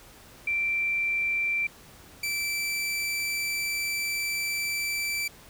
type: tone pair in turn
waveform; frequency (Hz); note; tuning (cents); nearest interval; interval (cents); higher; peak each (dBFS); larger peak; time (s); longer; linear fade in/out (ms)
sine / sawtooth; 2349 / 2330; D7 / D7; 0 / -14; unison; 14; first; -24; neither; 0.47-1.67 / 2.23-5.28; second; 5
effects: pink hiss -51 dBFS RMS until 5.49 s